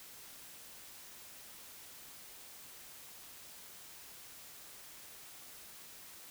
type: silence
effects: white hiss -53 dBFS RMS until 6.3 s